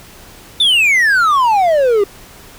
triangle exponential sweep, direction down, 3614 to 390 Hz, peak -7 dBFS, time 0.6-2.04 s, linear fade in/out 5 ms, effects pink hiss -39 dBFS RMS until 2.58 s

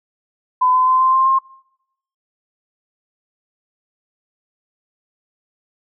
sine tone with pitch steps, 1010 / 1020.6 / 1031.2 / 1042 / 1052.9 / 1063.9 Hz, B5 / C6 / C6 / C6 / C6 / C6, +39 / -43 / -26 / -7 / +11 / +29 cents, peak -11 dBFS, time 0.61-1.39 s, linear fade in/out 10 ms, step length 130 ms, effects noise-tail reverb RT60 0.8 s tail -25 dB re dry

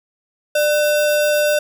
sine tone with sample-and-hold, 596 Hz, D5, 25 cents sharp, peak -13 dBFS, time 0.55-1.59 s, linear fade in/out 5 ms, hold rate 2100 Hz, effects none

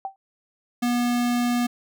sine tone with exponential decay, 776 Hz, G5, 18 cents flat, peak -23 dBFS, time 0.05-0.16 s, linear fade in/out 1 ms, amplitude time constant 23 ms
square tone, 242.1 Hz, B3, 34 cents flat, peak -21 dBFS, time 0.82-1.67 s, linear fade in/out 10 ms
effects none

